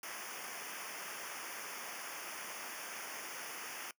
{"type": "noise with comb filter", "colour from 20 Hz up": "pink", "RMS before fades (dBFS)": -45, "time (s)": [0.03, 3.91], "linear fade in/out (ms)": 2, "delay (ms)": 0.25, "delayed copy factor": -0.95, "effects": ["noise-tail reverb RT60 0.1 s tail -21 dB re dry", "high-pass 200 Hz 12 dB/octave"]}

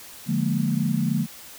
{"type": "chord", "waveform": "sine", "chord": "Bb dominant seventh", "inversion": "first", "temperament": "just", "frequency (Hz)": [145.68, 174.81, 209.8, 233.1], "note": ["D3", "F3", "Ab3", "Bb3"], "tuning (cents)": [-14, 2, 18, 0], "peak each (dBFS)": -26, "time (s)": [0.26, 1.27], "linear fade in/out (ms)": 50, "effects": ["white hiss -43 dBFS RMS until 1.58 s"]}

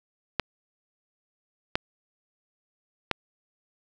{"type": "clicks", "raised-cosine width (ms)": 0.3, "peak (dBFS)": -7, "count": 3, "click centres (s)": [0.397, 1.755, 3.113], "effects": []}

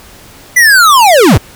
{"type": "linear sweep", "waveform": "square", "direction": "down", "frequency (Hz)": [2014, 58.27], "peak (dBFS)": -3, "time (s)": [0.56, 1.38], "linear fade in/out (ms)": 10, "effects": ["pink hiss -36 dBFS RMS until 1.55 s"]}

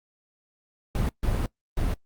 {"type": "noise bursts at uneven times", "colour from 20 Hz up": "brown", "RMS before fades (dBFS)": -25, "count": 3, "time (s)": [[0.95, 1.09], [1.23, 1.46], [1.77, 1.94]], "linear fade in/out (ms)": 2, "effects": ["noise-tail reverb RT60 0.1 s tail -19 dB re dry", "Opus 48 kbps"]}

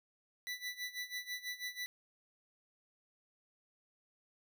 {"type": "tone with tremolo", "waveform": "25% pulse", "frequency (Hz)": 1978, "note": "B6", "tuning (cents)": 2, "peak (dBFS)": -34, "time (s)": [0.47, 1.86], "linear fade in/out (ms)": 0, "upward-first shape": "sine", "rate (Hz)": 6.1, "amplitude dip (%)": 85, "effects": []}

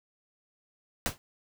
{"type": "noise with exponential decay", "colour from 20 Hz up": "pink", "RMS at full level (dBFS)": -25, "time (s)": [1.06, 1.18], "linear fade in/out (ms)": 0, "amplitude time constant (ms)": 25, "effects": []}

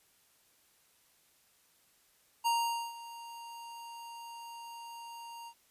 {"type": "tone with ADSR envelope", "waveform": "square", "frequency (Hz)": 932.3, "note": "A#5", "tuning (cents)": 0, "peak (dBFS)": -27, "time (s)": [2.44, 5.54], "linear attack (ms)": 25, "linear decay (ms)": 460, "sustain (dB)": -18, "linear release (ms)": 66, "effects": ["white hiss -68 dBFS RMS until 5.7 s", "resampled to 32000 Hz"]}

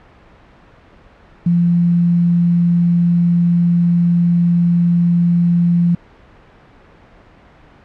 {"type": "tone with quantisation", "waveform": "sine", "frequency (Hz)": 172.6, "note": "F3", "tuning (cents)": -20, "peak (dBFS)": -10, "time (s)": [1.46, 5.95], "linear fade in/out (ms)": 5, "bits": 6, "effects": ["pink hiss -45 dBFS RMS until 7.84 s", "low-pass 2000 Hz 12 dB/octave"]}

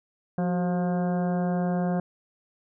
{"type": "harmonic tone with a mistuned harmonic", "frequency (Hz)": 177.7, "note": "F3", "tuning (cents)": 30, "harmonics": [1, 2, 3, 4, 5, 6, 7, 8, 9], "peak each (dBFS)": [-24, -35, -33, -33, -45, -45, -50, -47, -46], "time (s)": [0.38, 2], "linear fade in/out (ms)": 2, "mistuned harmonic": 2, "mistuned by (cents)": 70, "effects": []}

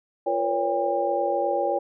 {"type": "tone cluster", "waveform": "sine", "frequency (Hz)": [346.9, 470.9, 514, 562, 802], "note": ["F4", "A#4", "C5", "C#5", "G5"], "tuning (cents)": [-12, 18, -31, 24, 39], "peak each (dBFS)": [-30, -30, -34, -25, -26], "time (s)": [0.26, 1.79], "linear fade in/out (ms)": 10, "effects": []}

